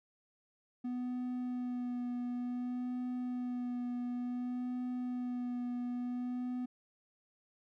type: tone with vibrato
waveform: triangle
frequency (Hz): 246.9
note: B3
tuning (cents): 0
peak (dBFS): -33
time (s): 0.84-6.66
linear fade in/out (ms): 10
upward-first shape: sine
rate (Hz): 0.56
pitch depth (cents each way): 17
effects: none